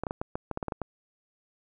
clicks, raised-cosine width 1 ms, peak -17 dBFS, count 11, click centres 0.036 / 0.068 / 0.109 / 0.215 / 0.355 / 0.513 / 0.574 / 0.628 / 0.683 / 0.722 / 0.817 s, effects none

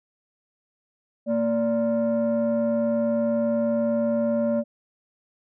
sine tone pair together, 230.6 / 581 Hz, A#3 / D5, -19 / -19 cents, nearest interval octave + major third, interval 1600 cents, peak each -21 dBFS, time 1.26-4.64 s, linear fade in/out 50 ms, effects tanh soft clip ceiling -17 dBFS

